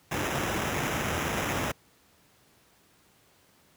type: noise with sample-and-hold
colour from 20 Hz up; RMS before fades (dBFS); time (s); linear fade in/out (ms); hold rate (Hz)
pink; -29; 0.11-1.72; 10; 4410
effects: pink hiss -62 dBFS RMS until 3.76 s + high-pass 80 Hz 12 dB/octave